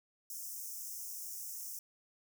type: high-pass noise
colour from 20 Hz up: white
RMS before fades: -44 dBFS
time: 0.3-1.79 s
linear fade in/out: 2 ms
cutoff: 5300 Hz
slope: 96 dB/octave
effects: none